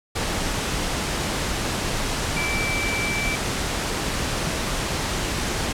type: tone in noise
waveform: sine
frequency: 2324 Hz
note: D7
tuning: 19 cents flat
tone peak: -25 dBFS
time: 2.36-3.36 s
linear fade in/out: 10 ms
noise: pink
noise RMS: -25 dBFS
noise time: 0.15-5.73 s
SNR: -3 dB
effects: low-pass 9000 Hz 12 dB/octave